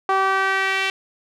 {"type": "tone with band-pass filter sweep", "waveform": "sawtooth", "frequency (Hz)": 385.4, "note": "G4", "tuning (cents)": -29, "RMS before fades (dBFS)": -20, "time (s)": [0.09, 0.9], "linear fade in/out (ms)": 2, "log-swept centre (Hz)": [1000, 2600], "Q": 2.2, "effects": []}